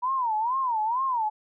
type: tone with vibrato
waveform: sine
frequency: 958 Hz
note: A#5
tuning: 47 cents sharp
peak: -23 dBFS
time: 0.02-1.3 s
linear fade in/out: 20 ms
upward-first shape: sine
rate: 2.2 Hz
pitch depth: 200 cents each way
effects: none